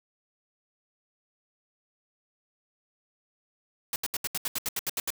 white noise bursts, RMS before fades -30 dBFS, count 12, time 3.93-5.104 s, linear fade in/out 2 ms, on 30 ms, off 74 ms, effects none

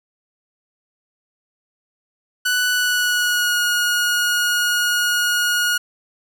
sawtooth tone with pitch glide, 1485 to 1441.9 Hz, F#6 to F#6, +6 to -45 cents, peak -13 dBFS, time 2.45-5.78 s, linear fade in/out 10 ms, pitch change -51 cents, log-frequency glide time 2.7-3.6 s, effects none

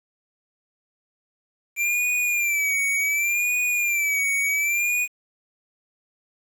square tone with vibrato, 2349 Hz, D7, in tune, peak -21 dBFS, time 1.76-5.08 s, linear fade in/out 50 ms, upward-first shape sine, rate 0.68 Hz, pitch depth 85 cents each way, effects 8-bit

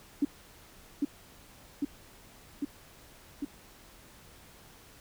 sine tone with echo, 286.4 Hz, D4, 43 cents flat, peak -22 dBFS, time 0.22-0.25 s, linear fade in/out 5 ms, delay 800 ms, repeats 4, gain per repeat -2 dB, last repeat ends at 3.45 s, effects pink hiss -55 dBFS RMS until 5 s

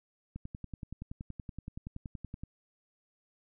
click train, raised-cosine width 5 ms, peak -28 dBFS, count 23, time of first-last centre 0.36-2.435 s, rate 10.6 Hz, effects none

